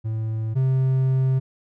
triangle tone pair in turn, 110.6 / 131.53 Hz, A2 / C3, +9 / +9 cents, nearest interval minor third, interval 300 cents, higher second, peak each -21 / -15 dBFS, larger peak second, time 0.04-0.55 / 0.55-1.4 s, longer second, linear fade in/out 20 ms, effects none

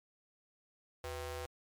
sawtooth ring-modulated tone, 287.4 Hz, D4, 37 cents flat, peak -33 dBFS, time 1.04-1.46 s, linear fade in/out 2 ms, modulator 208 Hz, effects MP3 96 kbps

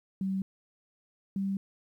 sine tone pair in turn, 191.8 / 195.27 Hz, G3 / G3, -37 / -6 cents, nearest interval unison, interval 31 cents, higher second, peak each -28 dBFS, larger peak neither, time 0.21-0.42 / 1.36-1.57 s, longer neither, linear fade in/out 2 ms, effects 11-bit

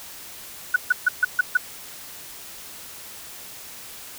sine tone bursts, 1480 Hz, F#6, in tune, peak -13 dBFS, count 6, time 0.74-1.572 s, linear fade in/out 5 ms, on 22 ms, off 140 ms, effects white hiss -40 dBFS RMS until 4.18 s

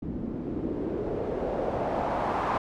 white noise with low-pass filter sweep, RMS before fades -30 dBFS, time 0.02-2.58 s, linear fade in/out 5 ms, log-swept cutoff 230 to 1000 Hz, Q 2.4, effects none

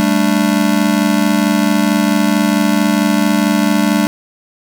square chord, G suspended second, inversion none, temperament just, 196 / 220.5 / 294 Hz, G3 / A3 / D4, 0 / +4 / +2 cents, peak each -16 dBFS, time 0-4.07 s, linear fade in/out 0 ms, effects none

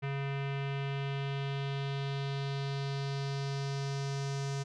square tone with low-pass filter sweep, 138.59 Hz, C#3, in tune, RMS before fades -35 dBFS, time 0.02-4.64 s, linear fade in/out 20 ms, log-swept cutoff 2400 to 6400 Hz, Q 2.3, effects none

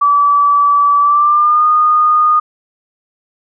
sine tone with pitch glide, 1152 to 1227.6 Hz, D6 to D#6, -34 to -24 cents, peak -7 dBFS, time 0.01-2.4 s, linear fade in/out 10 ms, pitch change +110 cents, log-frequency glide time 1-1.66 s, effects none

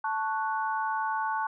sine chord, F# minor, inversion first, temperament equal, 880 / 1108.7 / 1480 Hz, A5 / C#6 / F#6, 0 / 0 / 0 cents, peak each -29 / -33 / -34 dBFS, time 0.04-1.47 s, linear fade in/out 5 ms, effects none

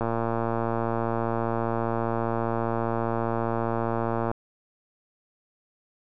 click train, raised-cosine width 1 ms, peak -13 dBFS, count 496, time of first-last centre 0.01-4.314 s, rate 115 Hz, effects none

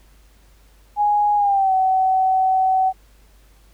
sine tone with pitch glide, 829 to 755.8 Hz, G#5 to F#5, -3 to +37 cents, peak -14 dBFS, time 0.96-2.93 s, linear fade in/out 50 ms, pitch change -160 cents, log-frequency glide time 1.36-1.73 s, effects added 50 Hz sine -49 dBFS peak until 3.73 s + pink hiss -57 dBFS RMS until 3.73 s

